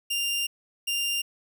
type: tone bursts at uneven times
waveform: sawtooth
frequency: 2794 Hz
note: F7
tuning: in tune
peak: -22 dBFS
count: 2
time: 0.1-0.47 / 0.87-1.22 s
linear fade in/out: 10 ms
effects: none